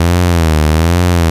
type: tone with vibrato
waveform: sawtooth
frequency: 82.41 Hz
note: E2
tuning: in tune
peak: -4 dBFS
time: 0-1.3 s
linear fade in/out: 5 ms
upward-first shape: sine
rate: 1.2 Hz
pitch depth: 130 cents each way
effects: resampled to 32000 Hz + 7-bit